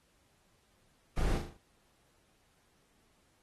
brown noise with echo, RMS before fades -31 dBFS, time 1.17-1.38 s, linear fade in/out 5 ms, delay 38 ms, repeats 5, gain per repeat -5 dB, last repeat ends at 1.57 s, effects pink hiss -71 dBFS RMS until 3.42 s + AAC 32 kbps

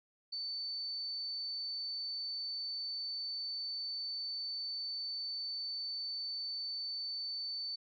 sine tone, 4525 Hz, C#8, 35 cents sharp, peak -37 dBFS, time 0.32-7.76 s, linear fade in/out 10 ms, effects none

